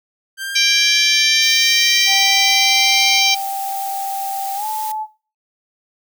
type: linear sweep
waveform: sawtooth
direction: up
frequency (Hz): 1568 to 2170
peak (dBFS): -20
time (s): 0.37-3.23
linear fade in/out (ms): 50
type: harmonic tone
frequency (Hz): 784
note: G5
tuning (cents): 0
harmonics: 3 / 4 / 5 / 6 / 7 / 8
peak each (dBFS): -18 / -19 / -20 / -21 / -21 / -22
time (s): 0.55-3.35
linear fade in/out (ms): 10
type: noise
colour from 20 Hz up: blue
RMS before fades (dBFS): -30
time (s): 1.42-4.92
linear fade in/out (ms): 5
type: tone with pitch glide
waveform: sine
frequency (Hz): 784 to 864.9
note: G5 to A5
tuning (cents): 0 to -30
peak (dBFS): -21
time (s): 2.06-5.07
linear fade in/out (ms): 50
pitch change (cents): +170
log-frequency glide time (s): 4.55-4.66
effects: noise-tail reverb RT60 0.4 s tail -19 dB re dry